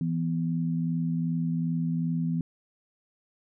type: tone pair together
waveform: sine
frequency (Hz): 165.7 / 248.3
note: E3 / B3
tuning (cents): +9 / +9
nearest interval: perfect fifth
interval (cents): 700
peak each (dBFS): -26 / -31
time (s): 0.01-2.41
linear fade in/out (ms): 2
effects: none